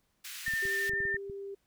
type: high-pass noise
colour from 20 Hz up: pink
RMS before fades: -43 dBFS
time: 0.24-0.9 s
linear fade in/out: 10 ms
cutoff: 1700 Hz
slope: 24 dB/octave
type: tone with vibrato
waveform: sine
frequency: 1800 Hz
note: A6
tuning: 39 cents sharp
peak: -29 dBFS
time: 0.46-1.17 s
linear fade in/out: 5 ms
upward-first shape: square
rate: 12 Hz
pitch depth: 9 cents each way
type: clicks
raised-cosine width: 5 ms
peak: -34 dBFS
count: 9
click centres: 0.481 / 0.537 / 0.654 / 0.895 / 0.935 / 1.004 / 1.053 / 1.144 / 1.298 s
type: tone with pitch glide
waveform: sine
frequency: 392 to 396.3 Hz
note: G4 to G4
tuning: 0 to +19 cents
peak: -38 dBFS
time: 0.62-1.55 s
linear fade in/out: 10 ms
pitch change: +19 cents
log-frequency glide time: 0.73-0.85 s
effects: pink hiss -75 dBFS RMS until 1.66 s

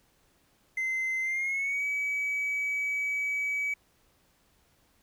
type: tone with pitch glide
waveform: triangle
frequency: 2067 to 2280 Hz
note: C7 to C#7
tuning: -22 to +48 cents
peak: -25 dBFS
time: 0.77-3.74 s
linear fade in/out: 5 ms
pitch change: +170 cents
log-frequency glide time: 1.22-1.85 s
effects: tanh soft clip ceiling -23 dBFS + pink hiss -67 dBFS RMS until 5.02 s

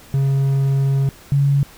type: tone pair in turn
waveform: triangle / sine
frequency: 136.8 / 140.32 Hz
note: C#3 / C#3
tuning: -23 / +21 cents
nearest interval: unison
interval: 44 cents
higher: second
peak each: -12 / -12 dBFS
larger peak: neither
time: 0.14-1.09 / 1.32-1.63 s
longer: first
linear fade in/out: 0 ms
effects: pink hiss -44 dBFS RMS until 1.77 s

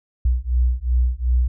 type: beating tone pair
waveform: sine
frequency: 60.3 / 63 Hz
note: B1 / B1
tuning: -41 / +35 cents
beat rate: 2.7 Hz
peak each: -19 dBFS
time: 0.25-1.48 s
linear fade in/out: 5 ms
effects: none

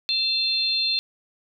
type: tone cluster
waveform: sine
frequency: 2662 / 3564 / 4184 Hz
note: E7 / A7 / C8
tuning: +16 / +22 / -1 cents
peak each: -31 / -26 / -22 dBFS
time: 0.09-0.99 s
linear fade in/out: 0 ms
effects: none

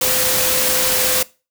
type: tone in noise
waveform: sine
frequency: 512 Hz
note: C5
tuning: 38 cents flat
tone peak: -25 dBFS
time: 0.01-1.23 s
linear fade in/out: 5 ms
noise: white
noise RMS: -17 dBFS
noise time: 0.01-1.23 s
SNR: -11 dB
effects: noise-tail reverb RT60 0.3 s tail -21 dB re dry

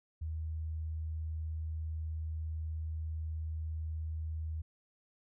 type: tone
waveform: sine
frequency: 79.2 Hz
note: D#2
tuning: 31 cents sharp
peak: -35 dBFS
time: 0.21-4.62 s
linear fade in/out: 10 ms
effects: none

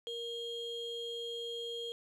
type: ring-modulated tone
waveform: triangle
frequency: 1858 Hz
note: A#6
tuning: 6 cents flat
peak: -33 dBFS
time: 0.07-1.92 s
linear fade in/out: 0 ms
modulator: 1390 Hz
effects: none

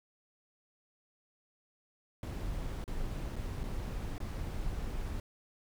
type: noise with dropouts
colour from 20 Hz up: brown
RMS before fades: -37 dBFS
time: 2.23-5.2 s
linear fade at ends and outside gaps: 1 ms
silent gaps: 2.841-2.878 / 3.358-3.363 / 3.634-3.638 / 4.181-4.202 s
effects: none

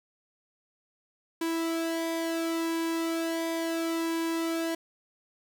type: tone with flanger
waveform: sawtooth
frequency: 329.6 Hz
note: E4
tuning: in tune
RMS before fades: -30 dBFS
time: 1.41-4.75 s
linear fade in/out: 5 ms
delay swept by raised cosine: 1.6 to 2.32 ms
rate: 0.72 Hz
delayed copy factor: -0.6
effects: 11-bit

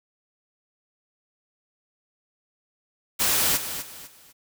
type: noise with echo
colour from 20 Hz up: white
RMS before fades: -22 dBFS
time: 3.19-3.58 s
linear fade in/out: 20 ms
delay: 250 ms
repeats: 3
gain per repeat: -10 dB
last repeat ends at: 4.33 s
effects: none

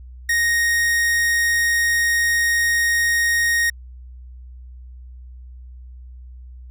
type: tone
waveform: 45% pulse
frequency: 1864.7 Hz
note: A#6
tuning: in tune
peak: -16 dBFS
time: 0.29-3.7 s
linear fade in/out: 5 ms
effects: added 62 Hz sine -36 dBFS peak until 6.7 s

